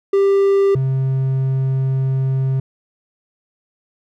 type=tone pair in turn; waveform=triangle; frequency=394.9 / 132.93 Hz; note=G4 / C3; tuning=+13 / +28 cents; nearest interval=octave + perfect fifth; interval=1885 cents; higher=first; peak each=-9 / -13 dBFS; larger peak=first; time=0.13-0.75 / 0.75-2.6 s; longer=second; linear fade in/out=5 ms; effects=none